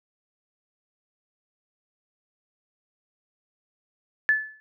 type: tone with exponential decay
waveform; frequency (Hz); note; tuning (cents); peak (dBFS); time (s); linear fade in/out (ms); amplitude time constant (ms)
sine; 1735; A6; -25; -14; 4.29-4.6; 0; 66
effects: none